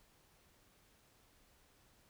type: silence
effects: pink hiss -69 dBFS RMS until 2.09 s